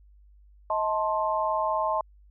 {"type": "chord", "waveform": "sine", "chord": "A diminished", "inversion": "second", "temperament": "just", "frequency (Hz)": [633.6, 880, 1056], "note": ["Eb5", "A5", "C6"], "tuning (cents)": [31, 0, 16], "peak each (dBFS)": -28, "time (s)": [0.7, 2.01], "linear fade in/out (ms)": 2, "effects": ["added 50 Hz sine -52 dBFS peak until 2.3 s"]}